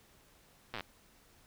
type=slowing click train; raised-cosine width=0.3 ms; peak=-23 dBFS; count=8; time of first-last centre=0.74-0.807 s; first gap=8 ms; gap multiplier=1.06; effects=pink hiss -64 dBFS RMS until 1.46 s